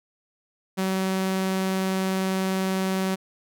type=tone with vibrato; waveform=sawtooth; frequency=189.6 Hz; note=F#3; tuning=43 cents sharp; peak=-19 dBFS; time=0.77-3.16 s; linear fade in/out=20 ms; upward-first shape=triangle; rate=20 Hz; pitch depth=11 cents each way; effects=none